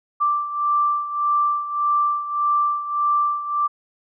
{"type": "beating tone pair", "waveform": "sine", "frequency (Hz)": [1174.7, 1176.4], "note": ["D6", "D6"], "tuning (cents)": [0, 3], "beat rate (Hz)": 1.7, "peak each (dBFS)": [-19, -24], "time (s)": [0.2, 3.68], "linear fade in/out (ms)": 20, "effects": []}